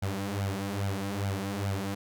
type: tone with flanger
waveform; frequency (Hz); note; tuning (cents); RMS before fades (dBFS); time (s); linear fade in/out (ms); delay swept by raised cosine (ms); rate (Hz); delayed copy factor
sawtooth; 99; G2; +18; -32; 0.02-1.95; 10; 1.3 to 6.4; 2.4; +0.8
effects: none